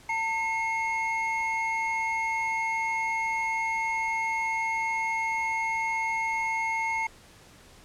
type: tone pair together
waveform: triangle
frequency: 901 / 2158 Hz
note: A5 / C#7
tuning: +41 / -47 cents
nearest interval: octave + minor third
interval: 1512 cents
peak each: -27 dBFS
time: 0.09-7.07 s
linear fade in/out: 5 ms
effects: pink hiss -53 dBFS RMS until 7.84 s + low-pass 10000 Hz 12 dB/octave